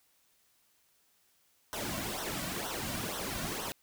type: noise with flanger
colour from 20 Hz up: pink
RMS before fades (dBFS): -37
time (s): 1.73-3.72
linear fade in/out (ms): 0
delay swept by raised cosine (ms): 0.42 to 2.42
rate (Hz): 2.1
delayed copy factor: -0.75
effects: white hiss -70 dBFS RMS until 3.82 s